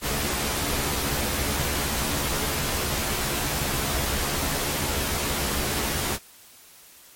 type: noise with comb filter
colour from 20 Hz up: pink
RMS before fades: -26 dBFS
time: 0.01-6.19 s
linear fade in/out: 50 ms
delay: 14 ms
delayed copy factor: +0.75
effects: white hiss -50 dBFS RMS until 7.15 s + MP3 64 kbps